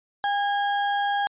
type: tone with sample-and-hold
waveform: sine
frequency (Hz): 808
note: G#5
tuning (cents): -48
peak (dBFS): -21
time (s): 0.24-1.27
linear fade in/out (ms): 0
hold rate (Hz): 2450
effects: resampled to 8000 Hz